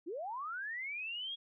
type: linear sweep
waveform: sine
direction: up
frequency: 293.7 to 3335 Hz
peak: -38 dBFS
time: 0.06-1.36 s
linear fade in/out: 20 ms
effects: none